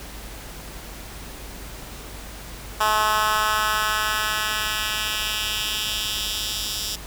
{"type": "tone with high-pass filter sweep", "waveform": "10% pulse", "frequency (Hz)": 214.6, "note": "A3", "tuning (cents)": -43, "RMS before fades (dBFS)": -24, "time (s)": [2.8, 6.96], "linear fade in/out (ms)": 10, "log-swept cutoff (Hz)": [980, 4500], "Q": 1.7, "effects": ["added 50 Hz sine -39 dBFS peak until 7.06 s", "pink hiss -39 dBFS RMS until 7.06 s"]}